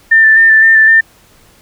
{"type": "tone with vibrato", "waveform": "sine", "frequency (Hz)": 1783, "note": "A6", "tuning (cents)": 22, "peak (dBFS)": -3, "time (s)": [0.11, 1.01], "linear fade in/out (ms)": 10, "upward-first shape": "square", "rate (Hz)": 3.9, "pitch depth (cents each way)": 17, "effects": ["pink hiss -46 dBFS RMS until 1.61 s"]}